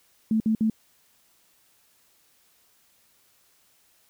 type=tone bursts; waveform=sine; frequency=220 Hz; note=A3; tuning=in tune; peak=-19 dBFS; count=3; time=0.31-0.699 s; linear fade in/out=2 ms; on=91 ms; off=58 ms; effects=white hiss -63 dBFS RMS until 4.09 s